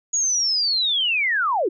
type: linear sweep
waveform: sine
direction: down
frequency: 6800 to 309.5 Hz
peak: -18 dBFS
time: 0.13-1.69 s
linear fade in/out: 10 ms
effects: none